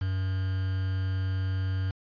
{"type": "tone with quantisation", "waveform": "triangle", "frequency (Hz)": 94.7, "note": "F#2", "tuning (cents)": 41, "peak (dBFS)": -24, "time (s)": [0.01, 1.91], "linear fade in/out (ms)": 5, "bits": 7, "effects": ["resampled to 11025 Hz"]}